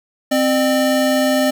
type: tone pair together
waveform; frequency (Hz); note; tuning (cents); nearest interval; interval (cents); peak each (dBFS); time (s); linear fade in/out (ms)
square; 261.5 / 603.6; C4 / D5; -1 / +47; octave + major second; 1448; -17; 0.31-1.51; 10
effects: none